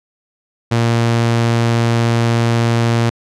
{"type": "tone", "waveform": "sawtooth", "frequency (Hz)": 116.54, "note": "A#2", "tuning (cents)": 0, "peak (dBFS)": -8, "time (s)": [0.71, 3.1], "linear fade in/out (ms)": 10, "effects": ["low-pass 7000 Hz 12 dB/octave"]}